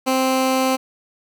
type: tone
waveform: 15% pulse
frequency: 261.6 Hz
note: C4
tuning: in tune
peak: -10 dBFS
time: 0.06-0.77 s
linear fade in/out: 20 ms
effects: none